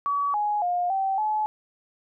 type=tone with pitch steps; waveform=sine; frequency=1137 / 834 / 710 / 774 / 856 Hz; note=C#6 / G#5 / F5 / G5 / A5; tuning=+44 / +7 / +28 / -22 / -48 cents; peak=-22 dBFS; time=0.06-1.46 s; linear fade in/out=0 ms; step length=280 ms; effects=none